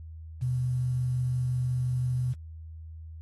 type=tone with quantisation; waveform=sine; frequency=125.8 Hz; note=B2; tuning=32 cents sharp; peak=-25 dBFS; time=0.41-2.34 s; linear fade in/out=20 ms; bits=9; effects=added 80 Hz sine -40 dBFS peak until 3.21 s + AAC 32 kbps